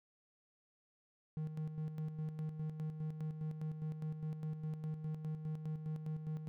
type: tone with tremolo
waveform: triangle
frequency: 155.56 Hz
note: D#3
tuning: in tune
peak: -35 dBFS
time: 1.37-6.48 s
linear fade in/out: 0 ms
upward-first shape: square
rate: 4.9 Hz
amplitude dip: 55%
effects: none